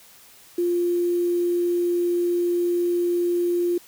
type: tone with quantisation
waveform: sine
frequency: 349.2 Hz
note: F4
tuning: in tune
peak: -19 dBFS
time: 0.58-3.78 s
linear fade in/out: 5 ms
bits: 7
effects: white hiss -50 dBFS RMS until 3.87 s